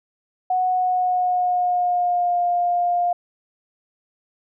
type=tone with pitch glide; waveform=sine; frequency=737 to 704.5 Hz; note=F#5 to F5; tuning=-7 to +15 cents; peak=-17 dBFS; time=0.5-3.13 s; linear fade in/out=5 ms; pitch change=-78 cents; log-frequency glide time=0.66-2.41 s; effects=none